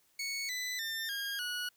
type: tone with pitch steps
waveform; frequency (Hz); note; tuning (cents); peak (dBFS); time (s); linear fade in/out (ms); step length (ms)
20% pulse; 2217 / 1998.1 / 1800.8 / 1622.9 / 1462.7; C#7 / B6 / A6 / G#6 / F#6; 0 / +20 / +40 / -40 / -20; -30; 0.19-1.69; 5; 300
effects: white hiss -70 dBFS RMS until 1.76 s